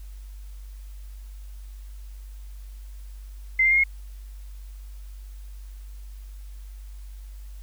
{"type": "tone with pitch steps", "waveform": "sine", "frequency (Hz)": [2074, 2102, 2130, 2158], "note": ["C7", "C7", "C7", "C#7"], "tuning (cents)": [-16, 7, 30, -47], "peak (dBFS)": -16, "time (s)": [3.59, 3.838], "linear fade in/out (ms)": 5, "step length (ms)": 62, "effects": ["added 49 Hz sine -37 dBFS peak until 7.62 s", "white hiss -58 dBFS RMS until 7.62 s"]}